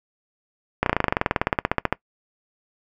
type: slowing click train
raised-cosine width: 0.5 ms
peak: -3 dBFS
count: 23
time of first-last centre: 0.83-1.926 s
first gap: 32 ms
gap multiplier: 1.04
effects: noise-tail reverb RT60 0.1 s tail -23 dB re dry